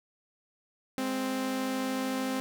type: tone pair together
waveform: sawtooth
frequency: 208.2 / 261.6 Hz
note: G#3 / C4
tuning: +5 / 0 cents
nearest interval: major third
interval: 395 cents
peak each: -34 / -26 dBFS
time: 0.98-2.4 s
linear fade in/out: 0 ms
effects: none